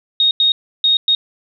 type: tone bursts at uneven times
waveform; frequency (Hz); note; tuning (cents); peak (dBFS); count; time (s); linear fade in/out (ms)
sine; 3729; A#7; 0; -10; 4; 0.2-0.31 / 0.4-0.52 / 0.84-0.97 / 1.08-1.15; 2
effects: none